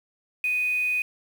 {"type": "tone with quantisation", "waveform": "sine", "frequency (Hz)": 2490, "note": "D#7", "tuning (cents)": 1, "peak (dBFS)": -22, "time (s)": [0.44, 1.02], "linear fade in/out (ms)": 2, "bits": 7, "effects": []}